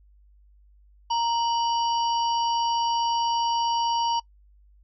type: harmonic tone with a mistuned harmonic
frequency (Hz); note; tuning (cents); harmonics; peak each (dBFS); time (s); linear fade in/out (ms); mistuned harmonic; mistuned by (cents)
932.3; A#5; 0; 1 / 3 / 5 / 6; -22 / -32 / -36 / -38; 1.1-4.2; 10; 3; +97
effects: noise-tail reverb RT60 0.1 s tail -24 dB re dry + added 50 Hz sine -53 dBFS peak until 4.83 s